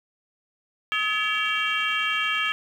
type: tone cluster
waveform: sine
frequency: 1274 / 1709 / 2293 / 2756 / 3182 Hz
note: D#6 / G#6 / D7 / F7 / G7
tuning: +41 / +49 / -42 / -24 / +25 cents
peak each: -28 dBFS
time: 0.92-2.52 s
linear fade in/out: 0 ms
effects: tanh soft clip ceiling -14 dBFS + 9-bit